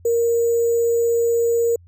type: tone with sample-and-hold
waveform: sine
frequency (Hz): 466.2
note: A#4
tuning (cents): 0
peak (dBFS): -15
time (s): 0.05-1.76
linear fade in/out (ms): 5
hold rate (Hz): 7350
effects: added 87 Hz sine -45 dBFS peak until 1.87 s